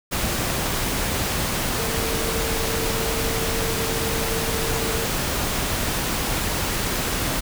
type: tone in noise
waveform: sine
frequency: 451.8 Hz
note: A4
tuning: 46 cents sharp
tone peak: -29 dBFS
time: 1.78-5.06 s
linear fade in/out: 20 ms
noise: pink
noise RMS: -24 dBFS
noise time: 0.11-7.41 s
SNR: -8 dB
effects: none